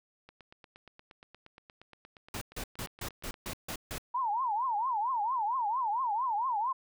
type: click train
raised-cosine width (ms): 0.3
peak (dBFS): -35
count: 28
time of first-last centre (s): 0.29-3.459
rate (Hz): 8.52
type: noise bursts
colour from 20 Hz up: pink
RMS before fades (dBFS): -38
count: 8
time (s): 2.34-3.982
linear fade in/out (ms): 2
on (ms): 74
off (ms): 150
type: tone with vibrato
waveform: sine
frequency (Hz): 932.3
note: A#5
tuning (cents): 0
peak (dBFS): -28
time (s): 4.14-6.73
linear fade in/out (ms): 10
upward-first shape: triangle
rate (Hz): 4.4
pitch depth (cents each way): 270
effects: none